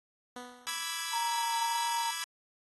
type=tone with exponential decay; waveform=10% pulse; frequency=246.9 Hz; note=B3; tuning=in tune; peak=-31 dBFS; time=0.36-1.01 s; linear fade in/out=2 ms; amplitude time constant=140 ms
type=chord; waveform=10% pulse; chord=E dominant seventh; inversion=second; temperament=equal with one note detuned; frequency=987.8 / 1164.5 / 1318.5 / 1661.2 Hz; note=B5 / D6 / E6 / G#6; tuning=0 / -15 / 0 / 0 cents; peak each=-32 / -35 / -35 / -29 dBFS; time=0.67-2.24 s; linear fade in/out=0 ms
type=tone with vibrato; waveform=sine; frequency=932.3 Hz; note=A#5; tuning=in tune; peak=-30 dBFS; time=1.13-2.11 s; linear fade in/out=10 ms; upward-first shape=sine; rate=1.7 Hz; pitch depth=10 cents each way
effects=AAC 32 kbps